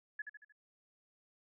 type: tone with echo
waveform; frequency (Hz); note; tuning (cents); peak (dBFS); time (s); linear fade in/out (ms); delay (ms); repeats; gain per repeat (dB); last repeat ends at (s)
sine; 1700; G#6; +40; -37; 0.19-0.22; 5; 76; 4; -6; 0.524
effects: none